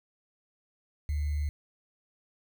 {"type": "tone with sample-and-hold", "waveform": "sine", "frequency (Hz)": 73.8, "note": "D2", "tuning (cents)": 9, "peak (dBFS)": -27, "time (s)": [1.09, 1.49], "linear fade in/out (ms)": 0, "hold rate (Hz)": 2100, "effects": []}